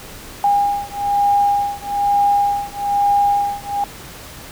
sine beating tone pair, 810 / 811.1 Hz, G#5 / G#5, -43 / -41 cents, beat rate 1.1 Hz, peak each -17 dBFS, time 0.44-3.84 s, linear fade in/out 2 ms, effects pink hiss -36 dBFS RMS until 4.51 s

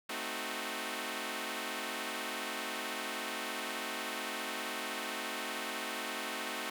5% pulse chord, A diminished seventh, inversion none, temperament equal, 220 / 261.6 / 311.1 / 370 Hz, A3 / C4 / Eb4 / Gb4, 0 / 0 / 0 / 0 cents, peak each -31 dBFS, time 0.09-6.7 s, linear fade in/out 5 ms, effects none

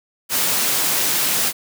white high-pass noise, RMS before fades -19 dBFS, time 0.29-1.53 s, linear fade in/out 50 ms, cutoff 110 Hz, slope 48 dB/octave, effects none

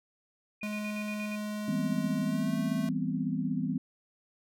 sine tone with tremolo, 2448 Hz, D#7, 29 cents flat, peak -38 dBFS, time 0.61-1.36 s, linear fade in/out 10 ms, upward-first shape square, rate 8.5 Hz, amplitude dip 75%
square tone with pitch glide, 210.2 to 218.9 Hz, G#3 to A3, +21 to -9 cents, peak -34 dBFS, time 0.63-2.89 s, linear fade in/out 2 ms, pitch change +70 cents, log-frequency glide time 2.23-2.56 s
sine chord, C major seventh, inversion first, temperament just, 163.52 / 196.22 / 245.3 / 261.6 Hz, E3 / G3 / B3 / C4, -14 / +2 / -12 / 0 cents, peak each -34 dBFS, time 1.68-3.78 s, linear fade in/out 5 ms
effects none

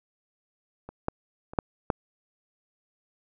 clicks, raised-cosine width 1 ms, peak -26 / -12 / -27 / -7 / -9 dBFS, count 5, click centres 0.89 / 1.084 / 1.535 / 1.588 / 1.902 s, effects none

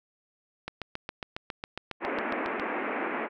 click train, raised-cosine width 0.3 ms, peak -18 dBFS, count 15, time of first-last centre 0.68-2.598 s, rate 7.3 Hz
pink band-pass noise, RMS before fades -32 dBFS, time 2-3.29 s, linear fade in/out 50 ms, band 230 to 2400 Hz, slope 48 dB/octave
effects none

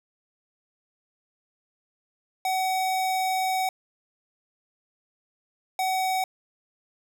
square tone pair in turn, 753 / 753 Hz, F#5 / F#5, +30 / +30 cents, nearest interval unison, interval 0 cents, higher neither, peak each -24 dBFS, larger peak neither, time 2.45-3.69 / 5.79-6.24 s, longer first, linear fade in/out 2 ms, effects none

